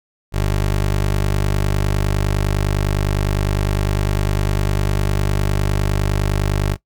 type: tone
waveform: 20% pulse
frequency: 49.87 Hz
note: G1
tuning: 30 cents sharp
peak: -11 dBFS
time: 0.32-6.77 s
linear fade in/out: 50 ms
effects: noise-tail reverb RT60 0.1 s tail -18 dB re dry